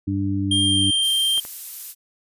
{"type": "harmonic tone", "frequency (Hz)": 98, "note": "G2", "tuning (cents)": 0, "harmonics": [1, 2, 3], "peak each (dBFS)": [-24, -28, -23], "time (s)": [0.07, 0.91], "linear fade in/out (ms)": 10}
{"type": "tone with pitch glide", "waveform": "square", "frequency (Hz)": [3200, 3167], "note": ["G7", "G7"], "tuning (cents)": [35, 17], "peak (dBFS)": -18, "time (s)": [0.51, 1.4], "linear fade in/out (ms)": 5, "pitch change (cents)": -18, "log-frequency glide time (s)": [0.62, 0.85]}
{"type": "noise", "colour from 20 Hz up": "violet", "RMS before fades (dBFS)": -31, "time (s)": [1.01, 1.95], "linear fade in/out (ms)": 50}
{"type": "clicks", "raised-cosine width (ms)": 0.5, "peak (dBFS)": -24, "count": 2, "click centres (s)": [1.378, 1.451]}
{"effects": ["resampled to 32000 Hz"]}